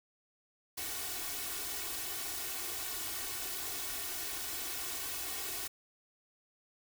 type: noise with comb filter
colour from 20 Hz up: white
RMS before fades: -39 dBFS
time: 0.77-5.68 s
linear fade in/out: 10 ms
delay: 2.7 ms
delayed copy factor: +1
effects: none